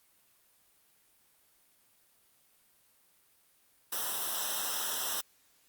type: noise with comb filter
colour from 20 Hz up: white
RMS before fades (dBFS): -34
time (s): 3.92-5.21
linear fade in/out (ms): 5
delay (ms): 0.44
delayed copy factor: -1
effects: white hiss -67 dBFS RMS until 5.68 s + Opus 32 kbps